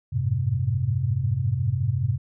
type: tone cluster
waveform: sine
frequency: 91.3 / 105.4 / 110.5 / 130.2 Hz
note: F#2 / G#2 / A2 / C3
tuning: -23 / +26 / +8 / -8 cents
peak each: -28 / -26 / -32 / -24 dBFS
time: 0.12-2.18 s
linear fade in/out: 20 ms
effects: none